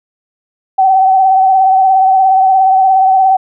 sine tone with vibrato, 763 Hz, G5, 47 cents flat, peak -5 dBFS, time 0.78-3.37 s, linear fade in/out 10 ms, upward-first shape triangle, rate 17 Hz, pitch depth 41 cents each way, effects none

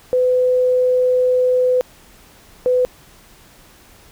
sine tone pair in turn, 504 / 502 Hz, B4 / B4, +35 / +28 cents, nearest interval unison, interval 7 cents, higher first, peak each -12 dBFS, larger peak neither, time 0.13-1.81 / 2.66-2.85 s, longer first, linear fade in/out 0 ms, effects pink hiss -47 dBFS RMS until 4.11 s

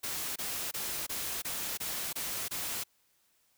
white noise bursts, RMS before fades -36 dBFS, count 8, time 0.03-2.838 s, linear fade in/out 10 ms, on 330 ms, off 24 ms, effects white hiss -71 dBFS RMS until 3.57 s

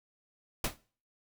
pink noise with exponential decay, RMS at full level -25 dBFS, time 0.64-0.77 s, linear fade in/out 5 ms, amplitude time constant 27 ms, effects noise-tail reverb RT60 0.4 s tail -19 dB re dry

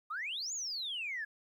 sine exponential two-way sweep, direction up then down, 1174.7 to 7100 to 1653 Hz, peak -35 dBFS, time 0.1-1.25 s, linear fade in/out 10 ms, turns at 0.53 s, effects tanh soft clip ceiling -31 dBFS + 12-bit

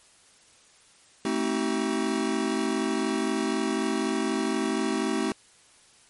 square chord, A diminished seventh, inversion none, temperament just, 220 / 264 / 316.8 / 380.2 Hz, A3 / C4 / Eb4 / Gb4, 0 / +16 / +31 / +47 cents, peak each -31 dBFS, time 1.25-5.32 s, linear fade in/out 2 ms, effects white hiss -57 dBFS RMS until 6.09 s + MP3 48 kbps

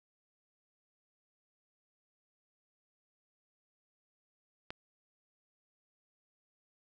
click, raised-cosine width 0.3 ms, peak -24 dBFS, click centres 4.705 s, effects none

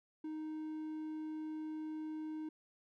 triangle tone, 311.1 Hz, D#4, in tune, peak -38 dBFS, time 0.24-2.49 s, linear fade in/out 5 ms, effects none

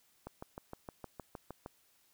click train, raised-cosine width 1 ms, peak -29 dBFS, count 10, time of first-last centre 0.27-1.661 s, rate 6.47 Hz, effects white hiss -70 dBFS RMS until 2.13 s

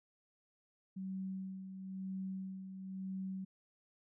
sine tone with tremolo, 190 Hz, F#3, 46 cents sharp, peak -38 dBFS, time 0.96-3.45 s, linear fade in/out 10 ms, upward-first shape sine, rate 1 Hz, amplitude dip 55%, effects none

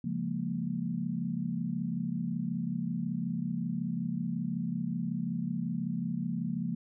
sine chord, Bb minor seventh, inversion first, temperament equal, 138.59 / 174.61 / 207.7 / 233.1 Hz, Db3 / F3 / Ab3 / Bb3, 0 / 0 / 0 / 0 cents, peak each -39 / -34 / -38 / -35 dBFS, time 0.04-6.75 s, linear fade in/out 5 ms, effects none

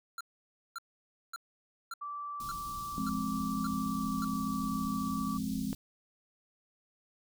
square tone bursts, 1369 Hz, F6, 35 cents flat, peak -38 dBFS, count 8, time 0.18-4.246 s, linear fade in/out 2 ms, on 27 ms, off 550 ms
sine tone with pitch glide, 1164 to 1154.6 Hz, D6 to D6, -16 to -30 cents, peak -37 dBFS, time 2.01-5.38 s, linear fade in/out 10 ms, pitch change -14 cents, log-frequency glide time 3.81-4.3 s
pink band-stop noise, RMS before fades -46 dBFS, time 2.4-5.75 s, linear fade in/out 2 ms, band 270 to 3800 Hz, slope 24 dB/octave
sine chord, F minor, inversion none, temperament just, 174.61 / 209.5 / 261.9 Hz, F3 / Ab3 / C4, 0 / +15 / +2 cents, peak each -39 / -35 / -36 dBFS, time 2.98-5.73 s, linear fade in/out 0 ms
effects none

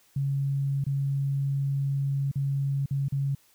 sine tone with dropouts, 138.59 Hz, C#3, in tune, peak -24 dBFS, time 0.16-3.35 s, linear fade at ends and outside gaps 5 ms, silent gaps 0.841-0.865 / 2.315-2.356 / 2.86-2.908 / 3.084-3.122 s, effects white hiss -62 dBFS RMS until 3.54 s

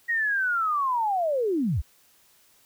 sine linear sweep, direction down, 1900 to 49 Hz, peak -22 dBFS, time 0.08-1.82 s, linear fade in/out 20 ms, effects white hiss -60 dBFS RMS until 2.65 s

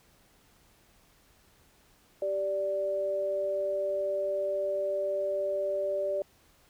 sine tone pair together, 390 / 586.1 Hz, G4 / D5, -9 / -4 cents, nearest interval perfect fifth, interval 705 cents, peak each -35 / -28 dBFS, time 2.22-6.22 s, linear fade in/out 2 ms, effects pink hiss -63 dBFS RMS until 6.69 s

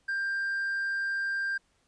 triangle tone with hard clipping, 1588 Hz, G6, 22 cents sharp, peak -27 dBFS, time 0.08-1.58 s, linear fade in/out 10 ms, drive 1 dB, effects pink hiss -70 dBFS RMS until 1.87 s + resampled to 22050 Hz

